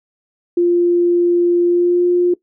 sine tone with pitch glide, 348.5 to 353.8 Hz, F4 to F4, -4 to +23 cents, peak -10 dBFS, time 0.57-2.34 s, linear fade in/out 5 ms, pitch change +27 cents, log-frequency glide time 1.64-2.06 s, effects noise-tail reverb RT60 0.1 s tail -19 dB re dry

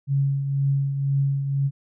sine tone with tremolo, 138.59 Hz, C#3, in tune, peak -17 dBFS, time 0.07-1.71 s, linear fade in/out 50 ms, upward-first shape triangle, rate 2 Hz, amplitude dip 55%, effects none

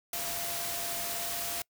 sine tone in noise, 688 Hz, F5, 26 cents flat, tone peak -42 dBFS, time 0.13-1.62 s, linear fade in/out 2 ms, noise white, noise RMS -35 dBFS, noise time 0.13-1.62 s, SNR -10 dB, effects noise-tail reverb RT60 0.1 s tail -25 dB re dry

